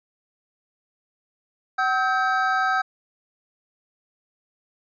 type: tone cluster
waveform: triangle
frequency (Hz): 758 / 1287 / 1570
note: F#5 / E6 / G6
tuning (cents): +42 / -42 / +2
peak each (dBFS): -22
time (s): 1.78-2.82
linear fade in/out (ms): 10
effects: resampled to 16000 Hz